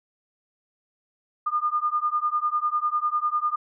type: beating tone pair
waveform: sine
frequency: 1210 / 1220 Hz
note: D#6 / D#6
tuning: -49 / -34 cents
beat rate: 10 Hz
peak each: -25 dBFS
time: 1.46-3.56 s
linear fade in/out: 10 ms
effects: none